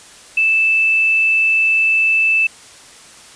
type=tone; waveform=sine; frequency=2637 Hz; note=E7; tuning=in tune; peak=-11 dBFS; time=0.37-2.47 s; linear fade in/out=5 ms; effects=white hiss -41 dBFS RMS until 3.35 s + resampled to 22050 Hz